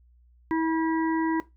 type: harmonic tone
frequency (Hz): 323.4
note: E4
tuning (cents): -33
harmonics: 1 / 3 / 5 / 6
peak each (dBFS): -23 / -30 / -40 / -38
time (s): 0.51-1.4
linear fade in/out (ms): 0
effects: noise-tail reverb RT60 0.2 s tail -17 dB re dry + added 60 Hz sine -55 dBFS peak until 1.56 s